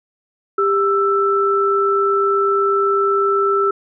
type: tone pair together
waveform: sine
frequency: 397.4 / 1326 Hz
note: G4 / E6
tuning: +24 / +10 cents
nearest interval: octave + major sixth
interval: 2086 cents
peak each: -16 dBFS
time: 0.58-3.71 s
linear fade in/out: 5 ms
effects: none